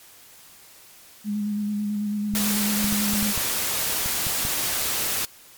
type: tone with vibrato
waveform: sine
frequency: 207.7 Hz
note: G#3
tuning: in tune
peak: -23 dBFS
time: 1.24-3.34 s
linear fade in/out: 50 ms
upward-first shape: square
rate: 9.1 Hz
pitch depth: 19 cents each way
type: clicks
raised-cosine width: 5 ms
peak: -20 dBFS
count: 9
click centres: 2.338 / 2.843 / 2.925 / 3.135 / 3.228 / 3.377 / 4.06 / 4.268 / 4.451 s
type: noise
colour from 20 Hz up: white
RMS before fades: -25 dBFS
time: 2.35-5.25 s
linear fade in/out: 0 ms
effects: white hiss -49 dBFS RMS until 5.57 s + MP3 96 kbps